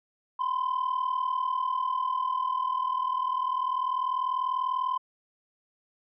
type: tone pair together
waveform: sine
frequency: 1006.3 / 1046.5 Hz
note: B5 / C6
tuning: +32 / 0 cents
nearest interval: minor second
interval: 68 cents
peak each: -27 dBFS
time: 0.39-4.98 s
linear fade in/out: 10 ms
effects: tanh soft clip ceiling -22 dBFS